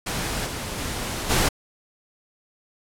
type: noise with level steps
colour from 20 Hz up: pink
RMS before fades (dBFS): -27 / -31 / -29 / -20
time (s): 0.06-1.49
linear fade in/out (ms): 10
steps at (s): 0.45 / 0.77 / 1.29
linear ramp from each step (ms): 20
effects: low-pass 12000 Hz 12 dB/octave